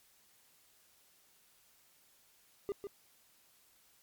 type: tone with echo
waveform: triangle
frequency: 401.8 Hz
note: G4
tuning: 43 cents sharp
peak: -31 dBFS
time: 2.69-2.72 s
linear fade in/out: 0 ms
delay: 150 ms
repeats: 1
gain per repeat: -6 dB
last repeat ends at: 2.87 s
effects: white hiss -67 dBFS RMS until 4.02 s + MP3 96 kbps